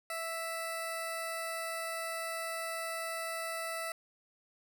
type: tone with notch filter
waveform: 10% pulse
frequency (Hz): 659.3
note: E5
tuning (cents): 0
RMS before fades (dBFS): -38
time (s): 0.1-3.92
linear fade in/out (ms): 2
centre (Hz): 3300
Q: 1.5
effects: none